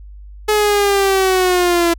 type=linear sweep; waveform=sawtooth; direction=down; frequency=426.9 to 336.4 Hz; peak=-8 dBFS; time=0.48-1.94 s; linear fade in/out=10 ms; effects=added 50 Hz sine -33 dBFS peak until 1.98 s